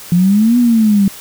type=exponential two-way sweep; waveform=sine; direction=up then down; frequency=170 to 246.9 to 193.4 Hz; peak=-7 dBFS; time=0.12-1.08 s; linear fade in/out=2 ms; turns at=0.58 s; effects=white hiss -33 dBFS RMS until 1.2 s